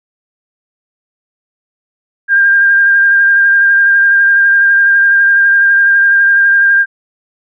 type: tone with vibrato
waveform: sine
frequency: 1600 Hz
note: G6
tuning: 35 cents sharp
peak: -5 dBFS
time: 2.28-6.86 s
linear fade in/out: 50 ms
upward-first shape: sine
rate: 12 Hz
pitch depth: 17 cents each way
effects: none